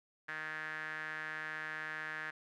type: tone with band-pass filter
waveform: sawtooth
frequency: 155.56 Hz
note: D#3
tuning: in tune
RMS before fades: -42 dBFS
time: 0.28-2.31 s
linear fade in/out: 10 ms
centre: 1700 Hz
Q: 6.3
effects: none